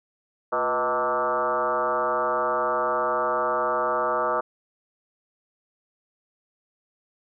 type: tone with frequency modulation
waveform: sine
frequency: 893 Hz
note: A5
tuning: 25 cents sharp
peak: -21 dBFS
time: 0.52-4.41 s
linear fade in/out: 10 ms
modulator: 134 Hz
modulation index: 3.4
effects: none